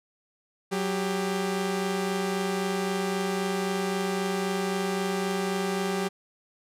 sawtooth tone pair together, 186.6 / 397 Hz, F#3 / G4, +15 / +22 cents, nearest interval octave + minor second, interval 1307 cents, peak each -25 dBFS, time 0.71-6.09 s, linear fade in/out 20 ms, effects low-pass 12000 Hz 12 dB/octave

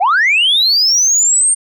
sine linear sweep, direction up, 659.3 to 8820 Hz, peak -7 dBFS, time 0-1.55 s, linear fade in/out 20 ms, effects tanh soft clip ceiling -6 dBFS

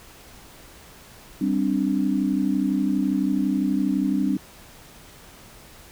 sine chord, G suspended fourth, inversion none, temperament equal, 196 / 261.6 / 293.7 Hz, G3 / C4 / D4, 0 / 0 / 0 cents, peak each -24 dBFS, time 1.41-4.37 s, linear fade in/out 5 ms, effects pink hiss -47 dBFS RMS until 5.91 s

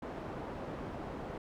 white low-pass noise, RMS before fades -42 dBFS, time 0.02-1.38 s, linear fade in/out 5 ms, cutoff 660 Hz, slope 12 dB/octave, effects none

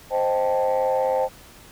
sine chord, A half-diminished seventh, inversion first, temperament equal, 523.3 / 622.3 / 784 / 880 Hz, C5 / Eb5 / G5 / A5, 0 / 0 / 0 / 0 cents, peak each -20 / -26 / -25 / -26 dBFS, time 0.1-1.29 s, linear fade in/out 50 ms, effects tanh soft clip ceiling -13 dBFS + pink hiss -47 dBFS RMS until 1.71 s

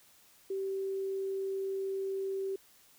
sine tone, 387.3 Hz, G4, 21 cents flat, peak -32 dBFS, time 0.5-2.56 s, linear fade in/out 5 ms, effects white hiss -62 dBFS RMS until 2.98 s

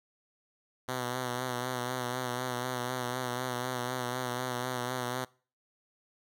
5% pulse tone with vibrato, 125.2 Hz, B2, 24 cents sharp, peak -21 dBFS, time 0.88-5.25 s, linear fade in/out 10 ms, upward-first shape sine, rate 4 Hz, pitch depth 43 cents each way, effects noise-tail reverb RT60 0.4 s tail -23 dB re dry

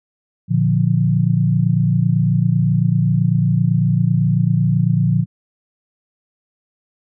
sine chord, Bb major, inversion none, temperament equal, 116.54 / 146.83 / 174.61 Hz, Bb2 / D3 / F3, 0 / 0 / 0 cents, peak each -17 dBFS, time 0.48-5.26 s, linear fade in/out 50 ms, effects none

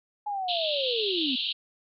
sine linear sweep, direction down, 845 to 243 Hz, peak -28 dBFS, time 0.26-1.36 s, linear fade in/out 10 ms
pink band-pass noise, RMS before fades -30 dBFS, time 0.48-1.53 s, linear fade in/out 10 ms, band 2800 to 4200 Hz, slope 96 dB/octave
effects none

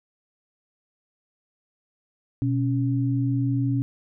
sine tone pair together, 123.48 / 277.2 Hz, B2 / C#4, 0 / 0 cents, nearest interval octave + major second, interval 1400 cents, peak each -22 / -25 dBFS, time 2.42-3.82 s, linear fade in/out 0 ms, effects none

